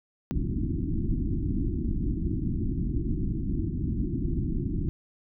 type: low-pass noise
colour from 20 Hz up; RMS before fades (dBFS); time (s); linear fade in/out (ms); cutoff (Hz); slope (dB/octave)
pink; -28; 0.31-4.89; 0; 350; 96
effects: none